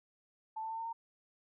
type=tone with pitch steps; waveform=sine; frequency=880 / 889.2 / 898.5 / 907.9 / 917.4 Hz; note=A5 / A5 / A5 / A#5 / A#5; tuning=0 / +18 / +36 / -46 / -28 cents; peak=-37 dBFS; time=0.56-0.93 s; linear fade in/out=10 ms; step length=74 ms; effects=none